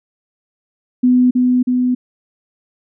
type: tone with echo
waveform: sine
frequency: 250 Hz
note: B3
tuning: 21 cents sharp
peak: -8 dBFS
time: 1.03-1.31 s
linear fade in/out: 10 ms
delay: 320 ms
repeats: 2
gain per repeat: -2 dB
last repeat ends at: 1.95 s
effects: none